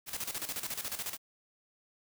white noise with tremolo, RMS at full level -36 dBFS, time 0.06-1.18 s, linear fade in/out 50 ms, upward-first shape square, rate 14 Hz, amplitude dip 70%, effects none

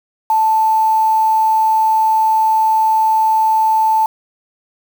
sine tone with quantisation, 880 Hz, A5, in tune, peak -10 dBFS, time 0.3-4.06 s, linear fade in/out 2 ms, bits 5, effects none

